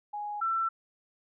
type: tone pair in turn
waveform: sine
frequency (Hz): 830.6 / 1340.4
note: G#5 / E6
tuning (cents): 0 / +29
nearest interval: minor sixth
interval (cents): 829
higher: second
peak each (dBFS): -33 / -26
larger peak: second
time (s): 0.13-0.41 / 0.41-0.69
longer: neither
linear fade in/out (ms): 10
effects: none